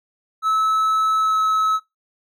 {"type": "tone with pitch glide", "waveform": "triangle", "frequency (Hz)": [1300, 1291.8], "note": ["E6", "E6"], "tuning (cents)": [-24, -35], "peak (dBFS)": -14, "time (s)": [0.42, 1.8], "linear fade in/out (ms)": 50, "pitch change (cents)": -11, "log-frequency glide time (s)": [1.19, 1.37], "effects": ["noise-tail reverb RT60 0.2 s tail -20 dB re dry"]}